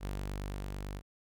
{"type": "tone with level ramp", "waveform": "sawtooth", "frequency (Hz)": 49, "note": "G1", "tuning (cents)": 0, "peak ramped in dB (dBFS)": [-31, -35], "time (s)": [0, 1.02], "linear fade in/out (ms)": 50, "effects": []}